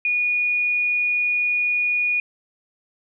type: tone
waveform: sine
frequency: 2452 Hz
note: D#7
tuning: 26 cents flat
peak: -18 dBFS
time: 0.05-2.2 s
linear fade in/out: 2 ms
effects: none